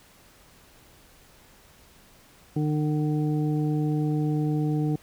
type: harmonic tone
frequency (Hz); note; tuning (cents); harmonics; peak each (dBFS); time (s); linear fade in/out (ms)
151.2; D#3; -49; 1 / 2 / 3 / 5; -24 / -27 / -35 / -40; 2.56-4.96; 5
effects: pink hiss -55 dBFS RMS until 5.02 s